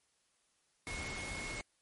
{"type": "tone in noise", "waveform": "sine", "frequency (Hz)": 2178, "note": "C#7", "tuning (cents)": -31, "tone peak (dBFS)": -43, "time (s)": [0.87, 1.61], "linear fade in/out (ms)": 0, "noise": "pink", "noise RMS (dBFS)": -43, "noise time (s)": [0.87, 1.61], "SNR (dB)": -3, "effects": ["white hiss -75 dBFS RMS until 1.81 s", "MP3 48 kbps"]}